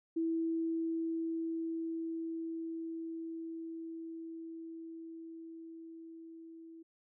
sine tone with level ramp, 328 Hz, E4, 9 cents flat, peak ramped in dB -30 to -49 dBFS, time 0.16-6.83 s, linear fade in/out 10 ms, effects none

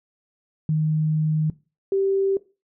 sine tone pair in turn, 155.3 / 389.8 Hz, D#3 / G4, -3 / -10 cents, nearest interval octave + major third, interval 1593 cents, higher second, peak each -18 dBFS, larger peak neither, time 0.69-1.5 / 1.92-2.37 s, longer first, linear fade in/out 2 ms, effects noise-tail reverb RT60 0.3 s tail -19 dB re dry

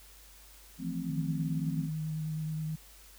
sine chord, F major seventh, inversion third, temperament equal, 164.81 / 174.61 / 220 / 261.6 Hz, E3 / F3 / A3 / C4, 0 / 0 / 0 / 0 cents, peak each -39 / -37 / -41 / -37 dBFS, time 0.78-1.9 s, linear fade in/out 50 ms
sine tone with vibrato, 156.2 Hz, D#3, 7 cents sharp, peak -32 dBFS, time 1.09-2.76 s, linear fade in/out 10 ms, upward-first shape square, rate 9.4 Hz, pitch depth 13 cents each way
effects added 50 Hz sine -56 dBFS peak until 3.18 s + white hiss -56 dBFS RMS until 3.18 s

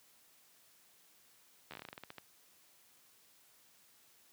slowing click train, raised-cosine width 0.3 ms, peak -30 dBFS, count 14, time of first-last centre 1.71-2.183 s, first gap 12 ms, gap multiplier 1.17, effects white hiss -66 dBFS RMS until 4.32 s + high-pass 100 Hz 12 dB/octave

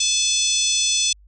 harmonic tone, 864 Hz, A5, 32 cents flat, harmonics 3 / 4 / 5 / 6 / 7 / 8 / 9 / 10, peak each -28 / -22 / -28 / -27 / -22 / -31 / -27 / -32 dBFS, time 0-1.13 s, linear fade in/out 5 ms, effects added 50 Hz sine -47 dBFS peak until 1.27 s

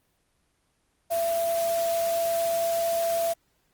sine tone in noise, 672 Hz, E5, 33 cents sharp, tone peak -23 dBFS, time 1.1-3.34 s, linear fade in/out 20 ms, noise white, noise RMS -36 dBFS, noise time 1.1-3.34 s, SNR +10 dB, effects pink hiss -70 dBFS RMS until 3.73 s + Opus 24 kbps

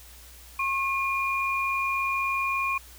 sine tone pair together, 1083.6 / 2420 Hz, C#6 / D#7, -40 / -49 cents, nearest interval octave + major second, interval 1391 cents, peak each -27 dBFS, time 0.59-2.78 s, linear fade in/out 5 ms, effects added 60 Hz sine -49 dBFS peak until 2.98 s + white hiss -50 dBFS RMS until 2.98 s

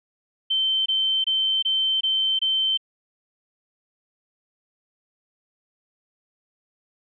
sine tone bursts, 3099 Hz, G7, 21 cents flat, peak -19 dBFS, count 6, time 0.5-2.775 s, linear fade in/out 10 ms, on 360 ms, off 23 ms, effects none

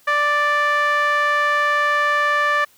sawtooth tone with band-pass filter, 587.3 Hz, D5, in tune, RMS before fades -18 dBFS, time 0.07-2.65 s, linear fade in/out 10 ms, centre 1500 Hz, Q 5.4, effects white hiss -54 dBFS RMS until 2.77 s

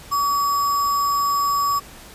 sine tone with sample-and-hold, 1139 Hz, C#6, 47 cents sharp, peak -17 dBFS, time 0.11-1.8 s, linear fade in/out 20 ms, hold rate 6300 Hz, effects pink hiss -42 dBFS RMS until 2.14 s + resampled to 32000 Hz

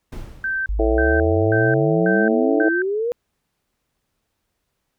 brown noise with exponential decay, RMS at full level -29 dBFS, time 0.12-0.95 s, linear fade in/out 5 ms, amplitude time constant 180 ms
sine tone bursts, 1555 Hz, G6, 14 cents flat, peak -20 dBFS, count 5, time 0.44-2.82 s, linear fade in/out 2 ms, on 220 ms, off 320 ms
sine exponential sweep, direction up, 49 to 491.5 Hz, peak -19 dBFS, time 0.69-3.12 s, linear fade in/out 0 ms
harmonic tone, 110 Hz, A2, in tune, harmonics 3 / 4 / 5 / 6 / 7, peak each -21 / -20 / -26 / -23 / -30 dBFS, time 0.79-2.69 s, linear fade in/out 5 ms
effects pink hiss -74 dBFS RMS until 4.98 s

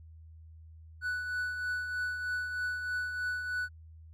triangle tone with tremolo, 1483 Hz, F#6, 4 cents sharp, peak -28 dBFS, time 1.01-3.69 s, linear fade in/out 50 ms, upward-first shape triangle, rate 3.2 Hz, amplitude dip 50%, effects added 80 Hz sine -49 dBFS peak until 4.13 s

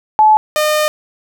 sine / sawtooth tone pair in turn, 861 / 608.8 Hz, A5 / D#5, -38 / -38 cents, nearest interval tritone, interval 600 cents, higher first, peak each -5 / -8 dBFS, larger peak first, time 0.19-0.37 / 0.56-0.88 s, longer second, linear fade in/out 0 ms, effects none

